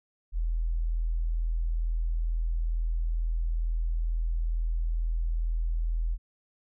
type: tone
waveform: sine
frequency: 41.11 Hz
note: E1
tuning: 4 cents flat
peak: -25 dBFS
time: 0.32-6.18 s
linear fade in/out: 50 ms
effects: none